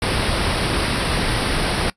pink band-stop noise, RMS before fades -20 dBFS, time 0.02-1.9 s, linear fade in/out 2 ms, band 5400 to 8800 Hz, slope 96 dB/octave, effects noise-tail reverb RT60 0.1 s tail -21 dB re dry + resampled to 22050 Hz

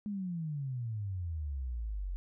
sine exponential sweep, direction down, 212.5 to 43.55 Hz, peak -34 dBFS, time 0.06-2.16 s, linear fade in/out 0 ms, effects none

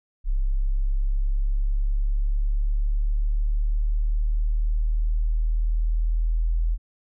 sine exponential sweep, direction up, 33.27 to 41.2 Hz, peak -19 dBFS, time 0.24-6.78 s, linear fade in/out 50 ms, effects none

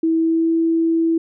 sine tone with pitch glide, 325.2 to 328.8 Hz, E4 to E4, -23 to -4 cents, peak -14 dBFS, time 0.03-1.18 s, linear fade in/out 5 ms, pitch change +19 cents, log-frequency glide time 0.15-0.52 s, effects none

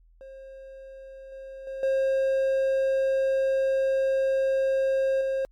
triangle tone with level steps, 535 Hz, C5, 38 cents sharp, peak -39 / -36 / -30 / -19 / -22 dBFS, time 0.21-5.45 s, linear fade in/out 0 ms, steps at 1.32 / 1.67 / 1.83 / 5.21 s, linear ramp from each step 2 ms, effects added 41 Hz sine -54 dBFS peak until 5.51 s + MP3 96 kbps

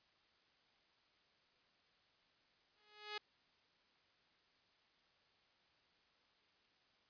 5% pulse tone with exponential growth, 420 Hz, G#4, 19 cents sharp, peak -29 dBFS, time 2.76-3.18 s, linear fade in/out 5 ms, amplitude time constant 91 ms, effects white hiss -74 dBFS RMS until 7.09 s + resampled to 11025 Hz

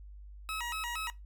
20% pulse tone with vibrato, 1108.7 Hz, C#6, in tune, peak -30 dBFS, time 0.49-1.1 s, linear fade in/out 0 ms, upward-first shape square, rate 4.3 Hz, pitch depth 260 cents each way, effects noise-tail reverb RT60 0.2 s tail -20 dB re dry + added 50 Hz sine -46 dBFS peak until 1.25 s

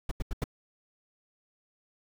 brown noise bursts, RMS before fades -29 dBFS, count 4, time 0.09-0.441 s, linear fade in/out 5 ms, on 24 ms, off 85 ms, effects none

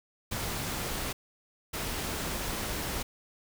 pink noise bursts at uneven times, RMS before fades -34 dBFS, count 2, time 0.31-1.13 / 1.73-3.03 s, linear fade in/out 10 ms, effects none

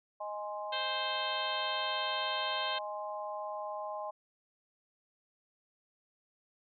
sine chord, Ab major, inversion second, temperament equal, 622.3 / 830.6 / 1046.5 Hz, Eb5 / Ab5 / C6, 0 / 0 / 0 cents, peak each -40 / -41 / -42 dBFS, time 0.2-4.11 s, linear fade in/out 10 ms
harmonic tone, 523.3 Hz, C5, in tune, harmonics 1 / 2 / 3 / 4 / 5 / 6 / 7 / 8, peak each -49 / -44 / -41 / -46 / -43 / -38 / -42 / -44 dBFS, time 0.72-2.79 s, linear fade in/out 10 ms
effects none

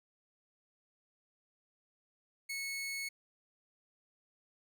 sawtooth tone, 2200 Hz, C#7, 14 cents flat, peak -34 dBFS, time 2.49-3.09 s, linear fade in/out 10 ms, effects none

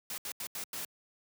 white noise bursts at uneven times, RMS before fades -39 dBFS, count 5, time 0.1-0.18 / 0.25-0.32 / 0.4-0.47 / 0.55-0.64 / 0.73-0.85 s, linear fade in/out 2 ms, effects high-pass 100 Hz 12 dB/octave

